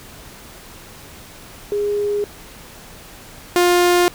sine / sawtooth tone pair in turn, 411.4 / 353.3 Hz, G#4 / F4, -16 / +20 cents, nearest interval minor third, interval 264 cents, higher first, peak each -17 / -8 dBFS, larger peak second, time 1.72-2.24 / 3.56-4.08 s, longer neither, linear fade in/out 0 ms, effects pink hiss -40 dBFS RMS until 4.14 s

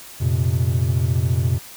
triangle chord, F suspended fourth, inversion none, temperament equal with one note detuned, 89.45 / 116.54 / 130.81 Hz, F2 / Bb2 / C3, +42 / 0 / 0 cents, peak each -19 dBFS, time 0.2-1.59 s, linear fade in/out 20 ms, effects white hiss -40 dBFS RMS until 1.76 s

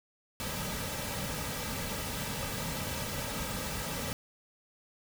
pink noise with comb filter, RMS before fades -36 dBFS, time 0.4-4.13 s, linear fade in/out 0 ms, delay 2.8 ms, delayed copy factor -0.6, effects none

